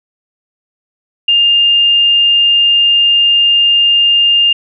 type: tone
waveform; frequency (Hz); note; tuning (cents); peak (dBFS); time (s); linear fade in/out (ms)
sine; 2810; F7; +10; -6; 1.28-4.53; 5
effects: none